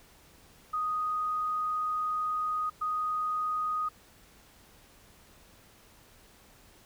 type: tone bursts at uneven times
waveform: sine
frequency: 1244.5 Hz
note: D#6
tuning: in tune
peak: -28 dBFS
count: 2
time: 0.73-2.7 / 2.81-3.89 s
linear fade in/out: 10 ms
effects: pink hiss -58 dBFS RMS until 6.85 s